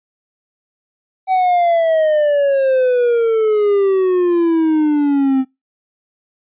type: exponential sweep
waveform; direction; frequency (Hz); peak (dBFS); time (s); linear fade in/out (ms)
triangle; down; 762 to 260.2; -9; 1.27-5.45; 50
effects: noise-tail reverb RT60 0.2 s tail -23 dB re dry + resampled to 8000 Hz